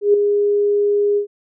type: tone with ADSR envelope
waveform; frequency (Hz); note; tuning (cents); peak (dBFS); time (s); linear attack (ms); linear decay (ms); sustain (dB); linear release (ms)
sine; 409.9; G#4; -23; -7; 0.01-1.27; 130; 4; -6; 100
effects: none